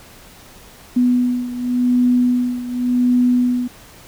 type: beating tone pair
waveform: sine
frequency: 246.9 / 247.79 Hz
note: B3 / B3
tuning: 0 / +6 cents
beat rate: 0.89 Hz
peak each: -15 / -19 dBFS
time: 0.96-3.68 s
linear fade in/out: 10 ms
effects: pink hiss -43 dBFS RMS until 4.07 s